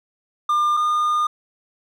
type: tone pair in turn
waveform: triangle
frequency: 1200 / 1216 Hz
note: D6 / D#6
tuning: +37 / -40 cents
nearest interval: unison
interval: 23 cents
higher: second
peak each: -14 / -15 dBFS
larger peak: first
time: 0.49-0.77 / 0.77-1.27 s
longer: second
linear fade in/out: 5 ms
effects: none